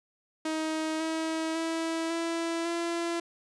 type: tone with pitch steps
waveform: sawtooth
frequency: 315.5 / 321.2 / 327 / 332.9 / 338.9 Hz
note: D#4 / E4 / E4 / E4 / E4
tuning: +24 / -45 / -14 / +17 / +48 cents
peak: -25 dBFS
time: 0.45-3.2 s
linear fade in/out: 5 ms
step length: 550 ms
effects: resampled to 22050 Hz